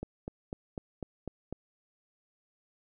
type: click train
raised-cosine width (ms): 2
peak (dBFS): -23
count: 7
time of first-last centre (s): 0.03-1.526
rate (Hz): 4.01
effects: none